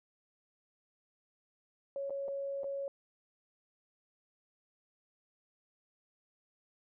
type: tone with dropouts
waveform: sine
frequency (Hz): 554.4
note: C#5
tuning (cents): 0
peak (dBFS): -35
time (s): 1.96-2.88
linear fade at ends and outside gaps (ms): 1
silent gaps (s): 2.097-2.105 / 2.281-2.284 / 2.634-2.642
effects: none